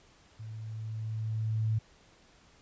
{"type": "tone with level ramp", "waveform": "sine", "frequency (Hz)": 110, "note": "A2", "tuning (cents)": 0, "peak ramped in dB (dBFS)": [-40, -25], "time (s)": [0.39, 1.79], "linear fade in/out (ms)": 10, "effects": ["pink hiss -61 dBFS RMS until 2.61 s", "resampled to 16000 Hz"]}